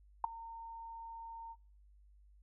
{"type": "tone with ADSR envelope", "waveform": "sine", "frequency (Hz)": 915, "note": "A#5", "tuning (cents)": -32, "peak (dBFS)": -24, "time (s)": [0.24, 1.56], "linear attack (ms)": 3, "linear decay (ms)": 8, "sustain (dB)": -21, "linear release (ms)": 48, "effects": ["noise-tail reverb RT60 0.4 s tail -24 dB re dry", "added 50 Hz sine -60 dBFS peak until 2.42 s"]}